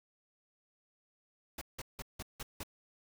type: noise bursts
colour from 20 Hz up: pink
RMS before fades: -42 dBFS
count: 6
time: 1.58-2.634 s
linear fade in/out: 5 ms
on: 34 ms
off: 170 ms
effects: none